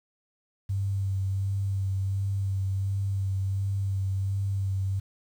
sine tone with vibrato, 97.3 Hz, G2, 12 cents flat, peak -25 dBFS, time 0.69-5 s, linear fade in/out 10 ms, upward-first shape sine, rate 1.4 Hz, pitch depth 21 cents each way, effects 9-bit

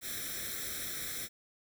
white noise with comb filter, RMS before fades -39 dBFS, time 0.01-1.29 s, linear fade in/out 50 ms, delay 0.53 ms, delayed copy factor +0.9, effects none

